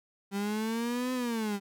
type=linear two-way sweep; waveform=35% pulse; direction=up then down; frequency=196 to 256.5 to 196 Hz; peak=-28 dBFS; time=0.31-1.6 s; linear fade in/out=50 ms; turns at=1.13 s; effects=none